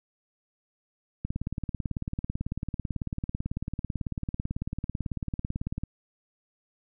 click train, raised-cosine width 5 ms, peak -18 dBFS, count 84, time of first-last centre 1.25-5.836 s, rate 18.1 Hz, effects none

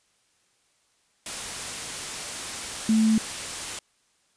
sine tone in noise, 220 Hz, A3, in tune, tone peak -17 dBFS, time 2.89-3.18 s, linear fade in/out 2 ms, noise white, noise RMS -33 dBFS, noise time 1.26-3.79 s, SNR +13 dB, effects white hiss -67 dBFS RMS until 4.36 s + resampled to 22050 Hz

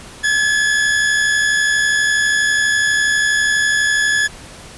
40% pulse tone pair together, 1637.8 / 1710 Hz, G#6 / A6, -25 / -50 cents, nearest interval minor second, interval 75 cents, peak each -22 / -13 dBFS, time 0.23-4.28 s, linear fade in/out 20 ms, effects pink hiss -37 dBFS RMS until 4.77 s + resampled to 24000 Hz

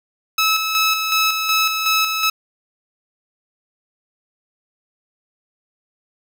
15% pulse tone with tremolo, 1298 Hz, E6, 27 cents flat, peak -8 dBFS, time 0.38-2.3 s, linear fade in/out 5 ms, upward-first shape square, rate 2.7 Hz, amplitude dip 45%, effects none

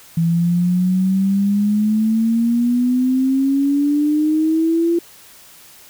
sine exponential sweep, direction up, 164.81 to 342.5 Hz, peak -13 dBFS, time 0.17-4.99 s, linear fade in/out 5 ms, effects white hiss -44 dBFS RMS until 5.89 s

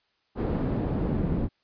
brown noise with band-pass filter sweep, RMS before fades -27 dBFS, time 0.35-1.49 s, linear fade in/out 50 ms, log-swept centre 380 to 200 Hz, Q 0.72, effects white hiss -71 dBFS RMS until 1.63 s + resampled to 11025 Hz

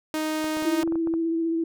sawtooth tone, 311.1 Hz, D#4, in tune, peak -21 dBFS, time 0.14-0.83 s, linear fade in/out 0 ms
clicks, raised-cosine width 1 ms, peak -23 dBFS, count 9, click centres 0.443 / 0.57 / 0.624 / 0.836 / 0.876 / 0.923 / 0.956 / 1.073 / 1.139 s
sine tone with vibrato, 329.6 Hz, E4, in tune, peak -22 dBFS, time 0.65-1.64 s, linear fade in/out 5 ms, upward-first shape sine, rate 15 Hz, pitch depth 20 cents each way
effects none

